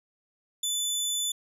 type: tone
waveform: 20% pulse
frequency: 3500 Hz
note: A7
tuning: 10 cents flat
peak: -21 dBFS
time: 0.63-1.32 s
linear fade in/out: 5 ms
effects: none